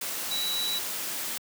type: tone in noise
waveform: sine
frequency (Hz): 3919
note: B7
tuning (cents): -14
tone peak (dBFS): -28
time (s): 0.31-0.79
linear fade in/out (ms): 5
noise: white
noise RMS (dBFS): -33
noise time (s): 0.01-1.38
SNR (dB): +2
effects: high-pass 150 Hz 12 dB/octave